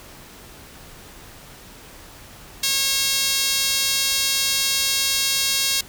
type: tone with high-pass filter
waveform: sawtooth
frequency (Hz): 544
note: C#5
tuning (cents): -33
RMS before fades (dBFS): -21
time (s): 2.63-5.81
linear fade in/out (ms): 5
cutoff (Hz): 3900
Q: 1.2
effects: pink hiss -43 dBFS RMS until 5.88 s